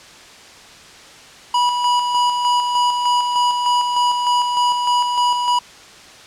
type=tone with tremolo; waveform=square; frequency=976 Hz; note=B5; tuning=21 cents flat; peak=-14 dBFS; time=1.54-5.59 s; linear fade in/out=5 ms; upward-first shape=square; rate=3.3 Hz; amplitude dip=40%; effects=white hiss -41 dBFS RMS until 6.26 s + low-pass 6000 Hz 12 dB/octave